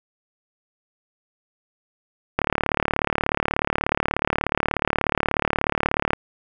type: click train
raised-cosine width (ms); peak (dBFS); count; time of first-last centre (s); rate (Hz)
0.5; -4; 138; 2.39-6.133; 36.6
effects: none